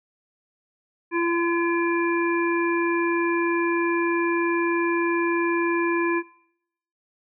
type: harmonic tone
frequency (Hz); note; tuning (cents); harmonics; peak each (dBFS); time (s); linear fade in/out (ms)
340.4; F4; -44; 1 / 3 / 5 / 7; -22 / -27 / -29 / -30; 1.11-6.23; 50
effects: noise-tail reverb RT60 0.8 s tail -23 dB re dry